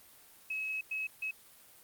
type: tone bursts at uneven times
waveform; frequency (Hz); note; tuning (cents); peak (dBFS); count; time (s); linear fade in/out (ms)
sine; 2569; E7; -45; -33; 3; 0.5-0.81 / 0.91-1.07 / 1.22-1.31; 5
effects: white hiss -58 dBFS RMS until 1.83 s + Opus 32 kbps